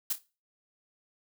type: noise with echo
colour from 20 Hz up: blue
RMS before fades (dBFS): -29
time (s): 0.1-0.13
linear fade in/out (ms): 5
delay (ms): 28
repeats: 2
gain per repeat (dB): -11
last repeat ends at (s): 0.186
effects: noise-tail reverb RT60 0.3 s tail -17 dB re dry